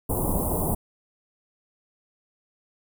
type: band-stop noise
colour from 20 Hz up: pink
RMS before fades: -25 dBFS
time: 0.09-0.75 s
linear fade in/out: 10 ms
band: 1000 to 9200 Hz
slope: 48 dB/octave
effects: none